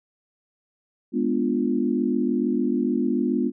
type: chord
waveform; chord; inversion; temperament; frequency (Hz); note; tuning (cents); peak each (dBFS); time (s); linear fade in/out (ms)
sine; G# diminished seventh; none; equal; 207.7 / 246.9 / 293.7 / 349.2; G#3 / B3 / D4 / F4; 0 / 0 / 0 / 0; -27 / -23 / -27 / -27; 1.12-3.52; 50
effects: none